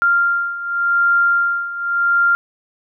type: beating tone pair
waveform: sine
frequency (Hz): 1392 / 1392.88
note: F6 / F6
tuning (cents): -6 / -5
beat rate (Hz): 0.88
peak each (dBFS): -19 / -15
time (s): 0.02-2.35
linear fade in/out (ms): 0
effects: none